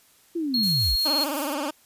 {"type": "linear sweep", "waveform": "sine", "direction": "down", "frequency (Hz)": [350, 40.53], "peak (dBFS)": -24, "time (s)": [0.35, 0.96], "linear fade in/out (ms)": 10}
{"type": "tone", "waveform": "triangle", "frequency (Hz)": 4275, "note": "C8", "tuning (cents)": 36, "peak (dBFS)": -20, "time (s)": [0.54, 1.24], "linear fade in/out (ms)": 2}
{"type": "noise with tremolo", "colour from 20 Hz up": "violet", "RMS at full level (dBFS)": -31, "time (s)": [0.63, 1.54], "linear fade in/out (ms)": 0, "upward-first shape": "sine", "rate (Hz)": 5.5, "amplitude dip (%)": 45}
{"type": "tone with vibrato", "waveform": "15% pulse", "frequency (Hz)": 290, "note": "D4", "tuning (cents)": -22, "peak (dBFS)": -20, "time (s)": [1.05, 1.71], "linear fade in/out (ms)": 10, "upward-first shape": "sine", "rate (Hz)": 19, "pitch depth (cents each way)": 130}
{"effects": ["white hiss -58 dBFS RMS until 1.85 s", "resampled to 32000 Hz"]}